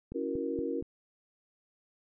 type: click train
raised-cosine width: 3 ms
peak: -27 dBFS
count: 4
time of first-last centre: 0.12-0.824 s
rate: 4.26 Hz
type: chord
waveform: sine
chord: F# dominant seventh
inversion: second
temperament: equal with one note detuned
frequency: 277.2 / 329.6 / 370 / 470.5 Hz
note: C#4 / E4 / F#4 / A#4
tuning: 0 / 0 / 0 / +16 cents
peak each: -36 / -37 / -38 / -35 dBFS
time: 0.14-0.82 s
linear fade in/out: 20 ms
effects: none